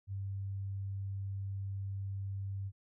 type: tone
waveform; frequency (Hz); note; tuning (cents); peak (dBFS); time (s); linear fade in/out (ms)
sine; 98; G2; 0; -36; 0.07-2.72; 50
effects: none